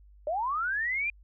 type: linear sweep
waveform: sine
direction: up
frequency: 572 to 2440 Hz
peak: -27 dBFS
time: 0.27-1.1 s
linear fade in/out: 2 ms
effects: added 50 Hz sine -52 dBFS peak until 1.23 s